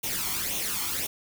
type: noise with flanger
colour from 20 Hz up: white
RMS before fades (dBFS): -30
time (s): 0.03-1.07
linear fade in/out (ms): 10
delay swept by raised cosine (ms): 0.31 to 0.94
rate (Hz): 1.9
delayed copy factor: +0.65
effects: none